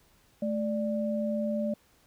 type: tone pair together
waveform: sine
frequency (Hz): 217.2 / 589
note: A3 / D5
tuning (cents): -22 / +5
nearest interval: octave + perfect fourth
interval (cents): 1727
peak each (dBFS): -29 / -31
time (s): 0.42-1.74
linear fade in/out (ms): 5
effects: pink hiss -64 dBFS RMS until 2.06 s